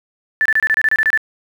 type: tone bursts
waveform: sine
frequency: 1758 Hz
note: A6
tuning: 2 cents flat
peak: -11 dBFS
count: 11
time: 0.41-1.175 s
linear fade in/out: 0 ms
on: 45 ms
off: 27 ms
effects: 7-bit